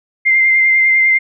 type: tone with vibrato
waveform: sine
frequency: 2093 Hz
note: C7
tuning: in tune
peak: -8 dBFS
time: 0.25-1.19 s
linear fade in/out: 20 ms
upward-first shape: sine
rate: 10 Hz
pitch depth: 18 cents each way
effects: none